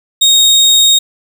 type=tone; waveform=30% pulse; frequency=3729 Hz; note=A#7; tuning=in tune; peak=-3 dBFS; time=0.21-0.99 s; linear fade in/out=10 ms; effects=none